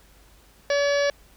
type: harmonic tone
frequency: 570 Hz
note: C#5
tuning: 48 cents sharp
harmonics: 1 / 2 / 3 / 4 / 5 / 6 / 7 / 8 / 9 / 10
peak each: -20 / -35 / -28 / -34 / -39 / -39 / -38 / -38 / -39 / -38 dBFS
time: 0.7-1.1 s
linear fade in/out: 2 ms
effects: added 50 Hz sine -54 dBFS peak until 1.36 s + pink hiss -56 dBFS RMS until 1.36 s